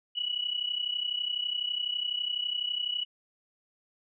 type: tone pair together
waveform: sine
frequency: 2928 / 2960 Hz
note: F#7 / F#7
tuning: -19 / 0 cents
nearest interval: unison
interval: 19 cents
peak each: -31 / -33 dBFS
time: 0.15-3.05 s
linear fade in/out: 20 ms
effects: none